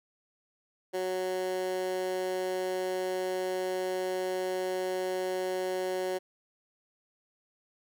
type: tone with high-pass filter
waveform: 15% pulse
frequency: 185 Hz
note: F#3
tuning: in tune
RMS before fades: -32 dBFS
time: 0.93-6.19 s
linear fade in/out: 20 ms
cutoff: 420 Hz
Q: 3
effects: none